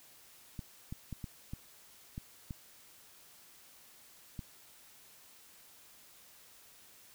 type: clicks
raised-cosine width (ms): 5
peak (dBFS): -28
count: 8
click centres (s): 0.592 / 0.925 / 1.127 / 1.242 / 1.535 / 2.179 / 2.508 / 4.392
effects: white hiss -59 dBFS RMS until 7.14 s